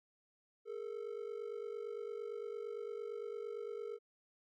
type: ring-modulated tone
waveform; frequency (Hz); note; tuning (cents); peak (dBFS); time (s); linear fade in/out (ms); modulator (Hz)
triangle; 440; A4; 0; -36; 0.65-3.99; 50; 24.4
effects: none